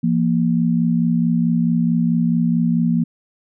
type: tone pair together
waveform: sine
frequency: 170.01 / 234.6 Hz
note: F3 / A#3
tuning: -46 / +11 cents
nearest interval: tritone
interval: 557 cents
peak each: -17 dBFS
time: 0.03-3.04 s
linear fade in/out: 10 ms
effects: none